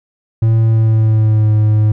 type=tone with pitch glide; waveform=triangle; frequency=112.3 to 107.17 Hz; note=A2 to A2; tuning=+36 to -45 cents; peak=-6 dBFS; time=0.42-1.92 s; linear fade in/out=5 ms; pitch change=-81 cents; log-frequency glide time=0.66-1.52 s; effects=none